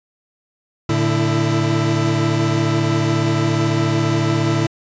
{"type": "tone cluster", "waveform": "40% pulse", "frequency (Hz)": [112.1, 146.4, 330.5], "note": ["A2", "D3", "E4"], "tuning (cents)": [33, -5, 5], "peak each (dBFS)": -19, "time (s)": [0.89, 4.67], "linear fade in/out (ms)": 5, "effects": ["resampled to 16000 Hz"]}